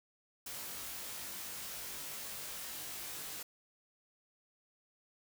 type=noise with comb filter; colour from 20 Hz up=white; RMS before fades=-44 dBFS; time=0.46-3.43 s; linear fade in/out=5 ms; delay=20 ms; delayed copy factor=+1; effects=none